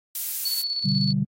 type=noise; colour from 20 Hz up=violet; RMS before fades=-27 dBFS; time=0.15-0.62 s; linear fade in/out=2 ms
type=tone with tremolo; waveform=sine; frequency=4435 Hz; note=C#8; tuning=in tune; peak=-23 dBFS; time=0.45-1.13 s; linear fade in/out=5 ms; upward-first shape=square; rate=16 Hz; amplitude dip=45%
type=chord; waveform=sine; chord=G major; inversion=first; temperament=equal; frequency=123.47 / 146.83 / 196 Hz; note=B2 / D3 / G3; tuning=0 / 0 / 0 cents; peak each=-28 / -24 / -23 dBFS; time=0.84-1.25 s; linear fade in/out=20 ms
effects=AAC 48 kbps